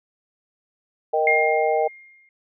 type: chord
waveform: sine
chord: Eb major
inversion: second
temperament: equal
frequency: 466.2 / 622.3 / 784 Hz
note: Bb4 / Eb5 / G5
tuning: 0 / 0 / 0 cents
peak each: -22 dBFS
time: 1.13-1.88 s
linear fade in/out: 10 ms
type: tone with exponential decay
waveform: sine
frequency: 2124 Hz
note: C7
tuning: 25 cents sharp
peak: -15 dBFS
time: 1.27-2.29 s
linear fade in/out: 2 ms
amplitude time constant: 220 ms
effects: none